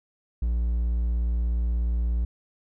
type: tone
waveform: triangle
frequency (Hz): 58.4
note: A#1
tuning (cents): +4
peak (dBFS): -20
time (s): 0.42-2.25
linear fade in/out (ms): 5
effects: none